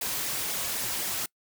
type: noise with flanger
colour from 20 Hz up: white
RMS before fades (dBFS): -31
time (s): 0.01-1.26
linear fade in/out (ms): 5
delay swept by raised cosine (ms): 0.66 to 5.06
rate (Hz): 3.9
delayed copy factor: -0.5
effects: noise-tail reverb RT60 0.1 s tail -25 dB re dry

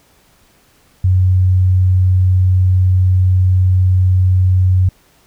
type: tone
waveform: sine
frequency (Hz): 92.4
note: F#2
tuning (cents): -2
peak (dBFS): -8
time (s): 1.04-4.89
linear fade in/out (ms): 5
effects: pink hiss -52 dBFS RMS until 5.26 s

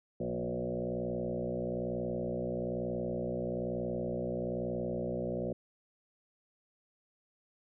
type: tone with frequency modulation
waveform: sine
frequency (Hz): 363.6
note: F#4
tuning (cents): -30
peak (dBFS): -32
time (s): 0.2-5.53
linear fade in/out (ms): 5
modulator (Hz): 61.1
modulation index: 4
effects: none

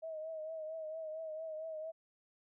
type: tone with vibrato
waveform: sine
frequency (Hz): 634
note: D#5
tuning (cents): +32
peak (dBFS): -40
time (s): 0.02-1.92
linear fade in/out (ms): 20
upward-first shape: triangle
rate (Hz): 4.4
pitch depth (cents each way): 54
effects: none

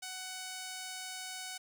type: tone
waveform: 5% pulse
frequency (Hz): 746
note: F#5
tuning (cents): +14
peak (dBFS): -29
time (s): 0.02-1.58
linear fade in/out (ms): 10
effects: none

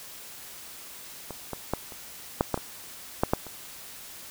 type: clicks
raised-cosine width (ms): 1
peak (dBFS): -22 / -18 / -11 / -29 / -7 / -10 / -19 / -7 / -7 / -27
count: 10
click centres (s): 1.307 / 1.533 / 1.736 / 1.922 / 2.409 / 2.543 / 2.576 / 3.235 / 3.335 / 3.467
effects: white hiss -44 dBFS RMS until 4.3 s

